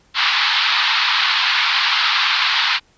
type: band-pass noise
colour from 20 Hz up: white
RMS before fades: -17 dBFS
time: 0.14-2.8 s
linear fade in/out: 50 ms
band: 890 to 4400 Hz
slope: 48 dB/octave
effects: pink hiss -56 dBFS RMS until 2.97 s + resampled to 16000 Hz